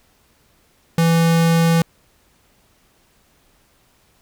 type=tone; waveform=square; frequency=166 Hz; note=E3; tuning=12 cents sharp; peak=-13 dBFS; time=0.98-1.82 s; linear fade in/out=2 ms; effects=pink hiss -58 dBFS RMS until 4.21 s